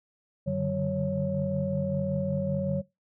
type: tone cluster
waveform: sine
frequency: 94.7 / 143.5 / 148.8 / 190.5 / 553 Hz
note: F#2 / D3 / D3 / G3 / C#5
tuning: +41 / -40 / +23 / -49 / -4 cents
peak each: -37 / -37 / -31 / -30 / -30 dBFS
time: 0.46-2.82 s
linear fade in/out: 20 ms
effects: noise-tail reverb RT60 0.2 s tail -20 dB re dry + tanh soft clip ceiling -15 dBFS